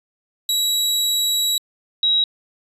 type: tone pair in turn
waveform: sawtooth / sine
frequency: 3887 / 3845 Hz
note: B7 / B7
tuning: -28 / -47 cents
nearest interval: unison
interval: 19 cents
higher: first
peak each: -14 dBFS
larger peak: neither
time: 0.49-1.58 / 2.03-2.24 s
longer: first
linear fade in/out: 2 ms
effects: resampled to 32000 Hz